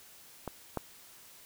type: clicks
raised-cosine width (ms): 1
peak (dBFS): -22 / -18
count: 2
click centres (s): 0.477 / 0.773
effects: white hiss -55 dBFS RMS until 1.45 s